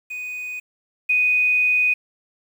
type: tone pair in turn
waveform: triangle / sine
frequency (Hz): 2489 / 2489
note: D#7 / D#7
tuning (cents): 0 / 0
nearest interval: unison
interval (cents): 0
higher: neither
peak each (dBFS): -26 / -15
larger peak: second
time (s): 0.1-0.6 / 1.09-1.94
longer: second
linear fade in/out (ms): 10
effects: 8-bit